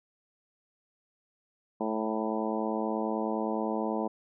harmonic tone with a mistuned harmonic, 109.5 Hz, A2, 8 cents flat, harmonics 2 / 3 / 4 / 5 / 6 / 7 / 8 / 9, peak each -33 / -35 / -36 / -37 / -38 / -38 / -39 / -40 dBFS, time 1.8-4.08 s, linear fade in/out 10 ms, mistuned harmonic 8, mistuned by +27 cents, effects none

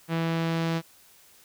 sawtooth tone with low-pass filter sweep, 164.81 Hz, E3, in tune, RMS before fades -27 dBFS, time 0.08-0.82 s, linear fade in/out 50 ms, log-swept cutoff 3100 to 4800 Hz, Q 1, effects white hiss -56 dBFS RMS until 1.44 s

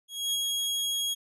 sawtooth tone with ADSR envelope, 3302 Hz, G#7, 11 cents flat, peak -22 dBFS, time 0.08-1.15 s, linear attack 250 ms, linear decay 34 ms, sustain -2 dB, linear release 23 ms, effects resampled to 32000 Hz

